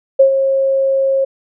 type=tone with ADSR envelope; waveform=sine; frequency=540 Hz; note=C#5; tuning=45 cents flat; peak=-3 dBFS; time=0.19-1.25 s; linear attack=11 ms; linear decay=97 ms; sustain=-8 dB; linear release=11 ms; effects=none